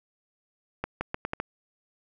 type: accelerating click train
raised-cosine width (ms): 0.5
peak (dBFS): -14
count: 6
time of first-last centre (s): 0.84-1.4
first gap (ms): 170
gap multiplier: 0.79
effects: none